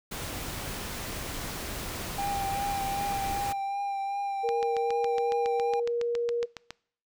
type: noise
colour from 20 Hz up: pink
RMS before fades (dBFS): -36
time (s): 0.11-3.53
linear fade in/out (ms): 10
type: tone with vibrato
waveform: triangle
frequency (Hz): 795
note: G5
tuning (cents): +24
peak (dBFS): -27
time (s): 2.18-5.8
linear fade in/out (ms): 5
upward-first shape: triangle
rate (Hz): 2.6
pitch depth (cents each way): 23
type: tone with pitch glide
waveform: sine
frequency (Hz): 468.4 to 473.6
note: A#4 to A#4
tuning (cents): +8 to +27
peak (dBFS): -26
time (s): 4.43-6.46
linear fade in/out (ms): 20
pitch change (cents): +19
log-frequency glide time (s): 4.78-5.11
type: click train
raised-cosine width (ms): 0.2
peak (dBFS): -19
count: 17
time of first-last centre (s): 4.49-6.706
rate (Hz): 7.22
effects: noise-tail reverb RT60 0.6 s tail -24 dB re dry